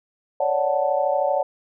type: chord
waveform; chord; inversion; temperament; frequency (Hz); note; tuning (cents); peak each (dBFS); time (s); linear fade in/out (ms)
sine; D major seventh; third; equal; 554.4 / 587.3 / 740 / 880; C#5 / D5 / F#5 / A5; 0 / 0 / 0 / 0; -23 / -23 / -24 / -27; 0.4-1.43; 5
effects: none